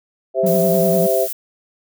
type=chord; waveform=sine; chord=C major; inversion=second; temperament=equal; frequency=392 / 523.3 / 659.3 Hz; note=G4 / C5 / E5; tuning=0 / 0 / 0 cents; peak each=-20 / -19 / -17 dBFS; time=0.34-1.28 s; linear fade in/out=50 ms
type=tone with vibrato; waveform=triangle; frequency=179.7 Hz; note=F3; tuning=50 cents sharp; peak=-16 dBFS; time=0.43-1.07 s; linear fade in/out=10 ms; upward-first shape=sine; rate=10 Hz; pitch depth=99 cents each way
type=noise; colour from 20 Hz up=violet; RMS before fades=-26 dBFS; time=0.46-1.33 s; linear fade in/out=5 ms
effects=none